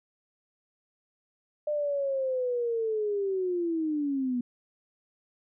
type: linear sweep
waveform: sine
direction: down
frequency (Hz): 603 to 240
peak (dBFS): -26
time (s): 1.67-4.41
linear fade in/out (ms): 5
effects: none